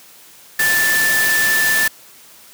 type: tone in noise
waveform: sine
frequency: 1760 Hz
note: A6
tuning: in tune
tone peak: -14 dBFS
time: 0.59-1.88 s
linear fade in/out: 5 ms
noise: white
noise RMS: -20 dBFS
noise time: 0.59-1.88 s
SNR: +3 dB
effects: white hiss -44 dBFS RMS until 2.53 s + high-pass 100 Hz 12 dB/octave